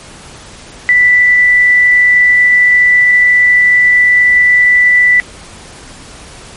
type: tone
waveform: sine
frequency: 1975.5 Hz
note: B6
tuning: in tune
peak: -4 dBFS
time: 0.89-5.2 s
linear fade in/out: 0 ms
effects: pink hiss -33 dBFS RMS until 6.56 s + MP3 48 kbps